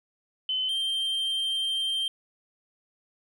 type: tone pair in turn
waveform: sine / triangle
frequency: 3045 / 3154 Hz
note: F#7 / G7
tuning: +49 / +10 cents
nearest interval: minor second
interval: 61 cents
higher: second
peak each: -25 / -24 dBFS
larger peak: second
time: 0.49-0.69 / 0.69-2.08 s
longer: second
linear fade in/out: 2 ms
effects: none